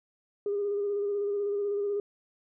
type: tone with vibrato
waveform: sine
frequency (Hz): 406.5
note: G#4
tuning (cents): -37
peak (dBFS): -26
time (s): 0.46-2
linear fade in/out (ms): 2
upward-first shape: square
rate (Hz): 16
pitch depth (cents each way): 21
effects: tanh soft clip ceiling -22 dBFS